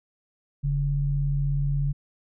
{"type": "tone pair together", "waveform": "sine", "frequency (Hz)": [41.47, 141], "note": ["E1", "C#3"], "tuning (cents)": [11, 30], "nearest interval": "octave + major sixth", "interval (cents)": 2119, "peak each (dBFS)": [-27, -23], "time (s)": [0.63, 1.93], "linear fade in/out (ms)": 20, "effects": []}